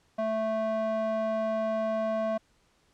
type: tone with band-pass filter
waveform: square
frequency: 220 Hz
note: A3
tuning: in tune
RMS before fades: -29 dBFS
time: 0.18-2.38 s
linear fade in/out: 10 ms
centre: 690 Hz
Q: 2.3
effects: pink hiss -67 dBFS RMS until 2.93 s + low-pass 8000 Hz 12 dB/octave